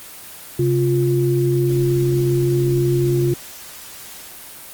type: tone pair together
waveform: sine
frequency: 133.9 / 350.5 Hz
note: C3 / F4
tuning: +40 / +6 cents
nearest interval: octave + perfect fourth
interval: 1666 cents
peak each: -17 dBFS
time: 0.59-3.34 s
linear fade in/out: 5 ms
effects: white hiss -37 dBFS RMS until 4.73 s + Opus 24 kbps